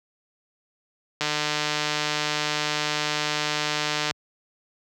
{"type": "click train", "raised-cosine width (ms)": 0.2, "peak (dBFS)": -7, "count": 436, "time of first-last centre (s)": [1.21, 4.11], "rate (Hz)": 150, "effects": ["high-pass 80 Hz 12 dB/octave"]}